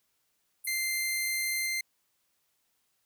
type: band-pass noise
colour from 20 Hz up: pink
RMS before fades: -39 dBFS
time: 0.64-1.67 s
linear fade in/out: 10 ms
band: 9200 to 13000 Hz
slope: 96 dB/octave
type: tone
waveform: sawtooth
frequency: 2088 Hz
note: C7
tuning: 4 cents flat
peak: -26 dBFS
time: 0.67-1.81 s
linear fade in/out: 5 ms
effects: white hiss -75 dBFS RMS until 3.05 s